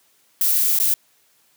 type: noise with dropouts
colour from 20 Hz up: violet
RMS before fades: -18 dBFS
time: 0.41-0.94 s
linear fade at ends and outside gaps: 2 ms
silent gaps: 0.789-0.799 s
effects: white hiss -60 dBFS RMS until 1.56 s + high-pass 100 Hz 12 dB/octave